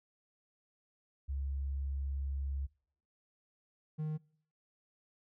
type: tone pair in turn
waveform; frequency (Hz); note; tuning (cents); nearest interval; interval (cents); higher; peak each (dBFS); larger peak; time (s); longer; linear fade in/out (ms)
sine / triangle; 68.8 / 154.45; C#2 / D#3; -12 / -12; octave + major second; 1400; second; -34 / -32; second; 1.28-2.67 / 3.98-4.18; first; 20
effects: noise-tail reverb RT60 0.6 s tail -24 dB re dry